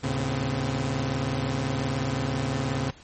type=tone cluster; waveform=sawtooth; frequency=77.2 / 111.4 / 137.1 / 255.4 Hz; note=D#2 / A2 / C#3 / C4; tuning=-13 / +22 / -19 / -42 cents; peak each=-32 / -28 / -24 / -28 dBFS; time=0.03-2.91 s; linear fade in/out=10 ms; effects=pink hiss -51 dBFS RMS until 3.03 s + MP3 32 kbps